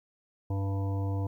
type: harmonic tone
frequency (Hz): 98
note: G2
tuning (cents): 0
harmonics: 1 / 3 / 5 / 7 / 9 / 10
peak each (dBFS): -28 / -38 / -42 / -45 / -47 / -48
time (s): 0.5-1.27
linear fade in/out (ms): 5
effects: 11-bit